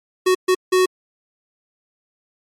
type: tone bursts at uneven times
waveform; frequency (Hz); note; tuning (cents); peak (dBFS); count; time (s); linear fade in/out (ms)
square; 370; F#4; 0; -13; 3; 0.26-0.35 / 0.48-0.55 / 0.72-0.86; 10
effects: low-pass 12000 Hz 12 dB/octave + MP3 64 kbps